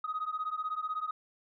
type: beating tone pair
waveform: sine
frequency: 1248 / 1264 Hz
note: D#6 / D#6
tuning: +5 / +27 cents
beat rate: 16 Hz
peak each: -34 / -35 dBFS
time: 0.04-1.11 s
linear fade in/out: 5 ms
effects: tanh soft clip ceiling -27 dBFS